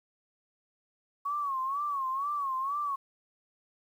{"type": "tone with vibrato", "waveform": "sine", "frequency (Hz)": 1108.7, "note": "C#6", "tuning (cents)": 0, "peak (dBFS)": -29, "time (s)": [1.25, 2.96], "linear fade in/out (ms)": 10, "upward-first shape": "sine", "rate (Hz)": 2.1, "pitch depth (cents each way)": 110, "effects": ["10-bit"]}